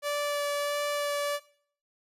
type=tone with vibrato; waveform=sawtooth; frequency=580 Hz; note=D5; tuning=22 cents flat; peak=-24 dBFS; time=0.02-1.4 s; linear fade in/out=50 ms; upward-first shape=sine; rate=1.5 Hz; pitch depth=9 cents each way; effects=noise-tail reverb RT60 0.5 s tail -17 dB re dry + resampled to 32000 Hz